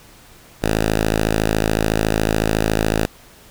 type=tone; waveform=5% pulse; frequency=53.9 Hz; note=A1; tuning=35 cents flat; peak=-5 dBFS; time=0.62-3.06 s; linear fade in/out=10 ms; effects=pink hiss -46 dBFS RMS until 3.5 s